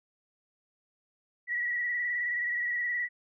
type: tone with vibrato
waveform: sine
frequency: 1934 Hz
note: B6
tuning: 37 cents flat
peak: -28 dBFS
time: 1.47-3.09 s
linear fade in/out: 50 ms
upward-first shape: square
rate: 19 Hz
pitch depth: 30 cents each way
effects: none